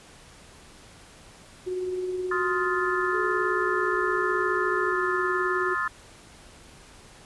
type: tone with tremolo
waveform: sine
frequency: 367.1 Hz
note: F#4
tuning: 14 cents flat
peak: -25 dBFS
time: 1.66-5.75 s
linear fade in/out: 20 ms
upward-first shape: triangle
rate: 19 Hz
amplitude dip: 40%
type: chord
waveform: sine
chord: F dominant seventh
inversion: second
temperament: just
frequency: 1047.7 / 1257.2 / 1396.9 / 1746.1 Hz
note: C6 / Eb6 / F6 / A6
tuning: +2 / +18 / 0 / -14 cents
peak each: -31 / -30 / -31 / -29 dBFS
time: 2.31-5.88 s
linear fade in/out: 5 ms
type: tone with pitch glide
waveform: sine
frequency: 426.7 to 421.3 Hz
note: G#4 to G#4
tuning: +47 to +25 cents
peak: -31 dBFS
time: 3.11-4.95 s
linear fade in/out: 50 ms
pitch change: -22 cents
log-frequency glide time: 3.23-4.43 s
effects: pink hiss -50 dBFS RMS until 7.25 s + resampled to 24000 Hz